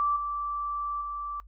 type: tone with level steps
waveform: sine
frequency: 1166 Hz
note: D6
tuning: 13 cents flat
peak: -23 / -29 / -32 dBFS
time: 0-1.4 s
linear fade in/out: 0 ms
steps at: 0.16 / 1.01 s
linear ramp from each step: 5 ms
effects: noise-tail reverb RT60 0.1 s tail -20 dB re dry + added 50 Hz sine -48 dBFS peak until 1.47 s